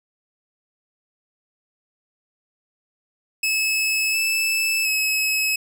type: tone with pitch steps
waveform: sawtooth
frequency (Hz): 2592 / 2628 / 2570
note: E7 / E7 / E7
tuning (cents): -30 / -6 / -45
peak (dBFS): -16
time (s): 3.43-5.56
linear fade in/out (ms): 5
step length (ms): 710
effects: none